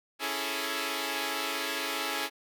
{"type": "chord", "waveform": "5% pulse", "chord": "A major seventh", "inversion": "first", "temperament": "equal", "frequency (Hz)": [277.2, 329.6, 415.3, 440], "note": ["C#4", "E4", "G#4", "A4"], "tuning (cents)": [0, 0, 0, 0], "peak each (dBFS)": -25, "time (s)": [0.19, 2.3], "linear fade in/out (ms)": 50, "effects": []}